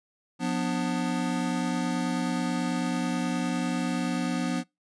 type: chord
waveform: square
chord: B diminished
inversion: second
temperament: just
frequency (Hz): 177.8 / 246.9 / 296.3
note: F3 / B3 / D4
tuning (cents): +31 / 0 / +15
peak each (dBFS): -31 / -30 / -33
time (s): 0.39-4.64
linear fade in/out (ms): 50
effects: noise-tail reverb RT60 0.2 s tail -25 dB re dry + resampled to 22050 Hz